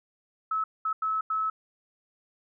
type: tone bursts at uneven times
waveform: sine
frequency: 1297 Hz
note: E6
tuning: 28 cents flat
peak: -25 dBFS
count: 4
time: 0.51-0.64 / 0.85-0.93 / 1.02-1.21 / 1.3-1.5 s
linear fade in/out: 5 ms
effects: none